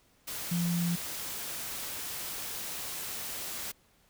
sine tone in noise, 172.3 Hz, F3, 23 cents flat, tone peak -27 dBFS, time 0.51-0.96 s, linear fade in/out 10 ms, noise white, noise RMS -38 dBFS, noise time 0.27-3.72 s, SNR +8 dB, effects pink hiss -66 dBFS RMS until 4.09 s

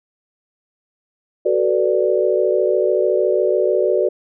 sine chord, B minor seventh, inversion second, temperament equal with one note detuned, 373.9 / 440 / 493.9 / 587.3 Hz, F#4 / A4 / B4 / D5, +18 / 0 / 0 / 0 cents, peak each -18 / -21 / -20 / -19 dBFS, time 1.45-4.09 s, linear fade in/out 10 ms, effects none

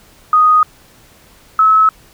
sine tone pair in turn, 1244.5 / 1293.2 Hz, D#6 / E6, 0 / -34 cents, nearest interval minor second, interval 66 cents, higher second, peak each -6 dBFS, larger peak neither, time 0.33-0.63 / 1.59-1.89 s, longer neither, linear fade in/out 2 ms, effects pink hiss -46 dBFS RMS until 2.13 s

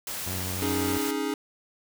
white noise, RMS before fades -34 dBFS, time 0.07-1.11 s, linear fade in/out 2 ms
sawtooth tone, 92.5 Hz, F#2, in tune, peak -28 dBFS, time 0.26-0.98 s, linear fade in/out 10 ms
square chord, C# suspended second, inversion none, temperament equal, 277.2 / 311.1 / 415.3 Hz, C#4 / D#4 / G#4, 0 / 0 / 0 cents, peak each -32 dBFS, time 0.62-1.34 s, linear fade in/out 2 ms
effects none

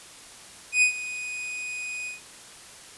45% pulse tone with ADSR envelope, 2489 Hz, D#7, in tune, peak -15 dBFS, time 0.72-2.21 s, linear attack 100 ms, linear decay 100 ms, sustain -16 dB, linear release 140 ms, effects white hiss -46 dBFS RMS until 2.97 s + resampled to 24000 Hz

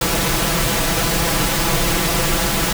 pink noise with comb filter, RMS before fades -18 dBFS, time 0.01-2.73 s, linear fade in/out 5 ms, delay 6 ms, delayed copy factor +0.8, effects none

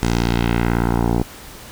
10% pulse tone with low-pass filter sweep, 58.27 Hz, A#1, in tune, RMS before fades -18 dBFS, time 0.03-1.23 s, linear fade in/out 0 ms, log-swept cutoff 8000 to 600 Hz, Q 1.4, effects pink hiss -38 dBFS RMS until 1.71 s

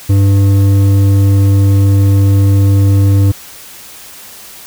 sine tone with hard clipping, 98.7 Hz, G2, 12 cents sharp, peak -7 dBFS, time 0.09-3.32 s, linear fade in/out 10 ms, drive 8 dB, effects white hiss -33 dBFS RMS until 4.66 s

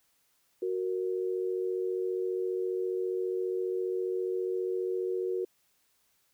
sine tone pair together, 369.9 / 464.7 Hz, F#4 / A#4, 0 / -5 cents, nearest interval major third, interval 395 cents, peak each -30 / -34 dBFS, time 0.62-5.45 s, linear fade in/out 5 ms, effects white hiss -71 dBFS RMS until 6.33 s

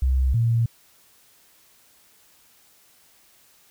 sine tone pair in turn, 65.1 / 116 Hz, C2 / A#2, -8 / -8 cents, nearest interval minor seventh, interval 1000 cents, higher second, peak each -17 dBFS, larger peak neither, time 0.02-0.34 / 0.34-0.66 s, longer neither, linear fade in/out 5 ms, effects white hiss -57 dBFS RMS until 3.7 s

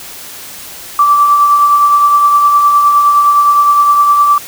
sine tone with tremolo, 1164 Hz, D6, 16 cents flat, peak -3 dBFS, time 0.99-4.38 s, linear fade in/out 2 ms, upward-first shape triangle, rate 9.7 Hz, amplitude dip 40%, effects white hiss -29 dBFS RMS until 4.47 s

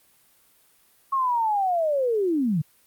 sine linear sweep, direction down, 1100 to 138.59 Hz, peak -20 dBFS, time 1.12-2.62 s, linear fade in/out 10 ms, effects white hiss -60 dBFS RMS until 2.86 s + Opus 32 kbps

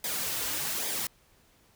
white noise with flanger, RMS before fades -32 dBFS, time 0.04-1.07 s, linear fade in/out 2 ms, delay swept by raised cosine 0.7 to 5.4 ms, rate 1.2 Hz, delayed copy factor -0.6, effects pink hiss -63 dBFS RMS until 1.75 s

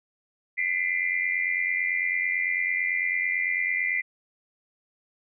sine tone cluster, 2007 / 2096 / 2369 Hz, B6 / C7 / D7, +27 / +2 / +14 cents, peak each -26 / -28 / -32 dBFS, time 0.57-4.02 s, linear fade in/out 20 ms, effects none

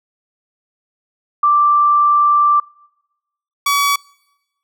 sine / sawtooth tone pair in turn, 1175 / 1136.3 Hz, D6 / C#6, +1 / +43 cents, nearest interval minor second, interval 58 cents, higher first, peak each -9 dBFS, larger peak neither, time 1.43-2.6 / 3.66-3.96 s, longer first, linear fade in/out 5 ms, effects noise-tail reverb RT60 1.0 s tail -26 dB re dry

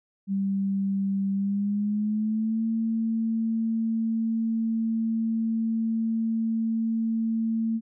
sine tone with pitch glide, 196 to 225.1 Hz, G3 to A3, 0 to +40 cents, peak -23 dBFS, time 0.27-7.81 s, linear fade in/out 50 ms, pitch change +240 cents, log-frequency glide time 1.33-2.65 s, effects none

